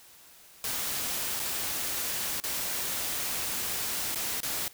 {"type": "noise with dropouts", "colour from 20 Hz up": "white", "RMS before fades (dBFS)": -32, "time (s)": [0.64, 4.68], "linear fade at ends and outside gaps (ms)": 1, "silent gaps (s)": [[1.395, 1.399], [2.401, 2.438], [4.147, 4.157], [4.404, 4.431]], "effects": ["white hiss -54 dBFS RMS until 4.73 s"]}